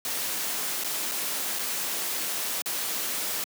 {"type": "noise with dropouts", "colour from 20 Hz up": "white", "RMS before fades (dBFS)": -30, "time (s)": [0.05, 3.44], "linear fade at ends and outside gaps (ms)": 1, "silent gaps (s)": [[0.837, 0.845], [1.114, 1.118], [1.588, 1.592], [2.619, 2.659]], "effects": ["high-pass 200 Hz 12 dB/octave"]}